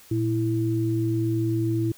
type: tone pair together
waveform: sine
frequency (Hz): 116 / 329.8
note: A#2 / E4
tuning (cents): -8 / +1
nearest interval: octave + tritone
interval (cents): 1809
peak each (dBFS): -24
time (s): 0.11-1.92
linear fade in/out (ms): 5
effects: white hiss -51 dBFS RMS until 1.97 s